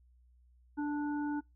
harmonic tone, 293.7 Hz, D4, in tune, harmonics 1 / 3 / 5, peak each -32 / -42 / -46 dBFS, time 0.77-1.41 s, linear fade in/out 20 ms, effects noise-tail reverb RT60 0.2 s tail -25 dB re dry + added 61 Hz sine -61 dBFS peak until 1.55 s

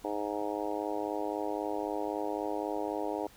harmonic tone, 103.83 Hz, G#2, in tune, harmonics 3 / 4 / 5 / 6 / 7 / 8 / 9, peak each -37 / -38 / -39 / -40 / -40 / -41 / -42 dBFS, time 0.04-3.27 s, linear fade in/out 5 ms, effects pink hiss -57 dBFS RMS until 3.36 s

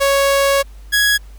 sawtooth tone pair in turn, 554.4 / 1667.1 Hz, C#5 / G#6, 0 / +6 cents, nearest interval octave + perfect fifth, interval 1906 cents, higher second, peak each -8 dBFS, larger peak neither, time 0-0.63 / 0.92-1.18 s, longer first, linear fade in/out 20 ms, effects added 50 Hz sine -34 dBFS peak until 1.38 s + pink hiss -51 dBFS RMS until 1.38 s

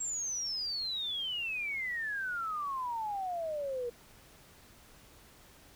sine exponential sweep, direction down, 7640 to 470 Hz, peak -33 dBFS, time 0-3.9 s, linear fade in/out 10 ms, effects pink hiss -58 dBFS RMS until 5.75 s

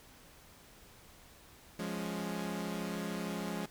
sawtooth chord, Db major, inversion first, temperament equal, 174.61 / 207.7 / 277.2 Hz, F3 / Ab3 / Db4, 0 / 0 / 0 cents, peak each -36 / -35 / -40 dBFS, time 1.79-3.66 s, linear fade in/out 5 ms, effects pink hiss -58 dBFS RMS until 3.7 s

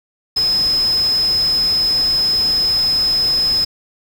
sine tone in noise, 5100 Hz, D#8, 42 cents sharp, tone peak -13 dBFS, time 0.36-3.65 s, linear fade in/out 10 ms, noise pink, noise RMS -30 dBFS, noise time 0.36-3.65 s, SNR +14 dB, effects none

